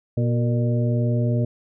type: harmonic tone with a mistuned harmonic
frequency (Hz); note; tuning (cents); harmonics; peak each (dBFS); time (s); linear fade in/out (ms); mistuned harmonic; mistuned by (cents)
120; B2; -49; 1 / 2 / 3 / 4 / 5; -19 / -26 / -32 / -32 / -31; 0.17-1.45; 5; 4; -64
effects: none